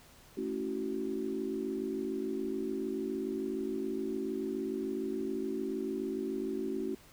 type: chord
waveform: sine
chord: F# minor seventh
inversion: first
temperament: equal with one note detuned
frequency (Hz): 220 / 277.2 / 329.6 / 376.5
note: A3 / C#4 / E4 / F#4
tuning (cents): 0 / 0 / 0 / +30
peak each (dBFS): -40 / -38 / -40 / -36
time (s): 0.37-6.95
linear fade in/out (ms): 5
effects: pink hiss -58 dBFS RMS until 7.12 s